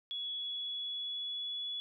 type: tone with pitch glide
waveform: sine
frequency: 3374 to 3405 Hz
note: G#7 to G#7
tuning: +27 to +42 cents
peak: -36 dBFS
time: 0.11-1.8 s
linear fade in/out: 0 ms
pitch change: +15 cents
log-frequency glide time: 0.29-1.67 s
effects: none